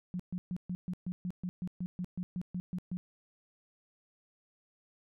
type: tone bursts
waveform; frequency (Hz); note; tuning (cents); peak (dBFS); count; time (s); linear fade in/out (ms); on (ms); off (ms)
sine; 180; F#3; -47; -33; 16; 0.14-2.97; 0; 55; 130
effects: none